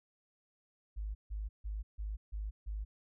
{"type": "tone bursts", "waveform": "sine", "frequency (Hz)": 51.91, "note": "G#1", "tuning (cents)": 0, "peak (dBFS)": -36, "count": 6, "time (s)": [0.96, 2.85], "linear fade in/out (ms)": 20, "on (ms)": 190, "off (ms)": 150, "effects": []}